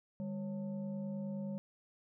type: tone with frequency modulation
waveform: sine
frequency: 199.8 Hz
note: G3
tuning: 33 cents sharp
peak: -37 dBFS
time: 0.2-1.58 s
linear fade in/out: 0 ms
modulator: 350 Hz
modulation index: 0.66
effects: none